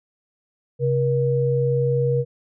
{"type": "tone pair together", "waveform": "sine", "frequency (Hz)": [133.9, 477.2], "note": ["C3", "A#4"], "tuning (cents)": [40, 41], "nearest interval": "octave + minor seventh", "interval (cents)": 2201, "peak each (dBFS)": -20, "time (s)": [0.79, 2.25], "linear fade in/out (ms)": 50, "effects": []}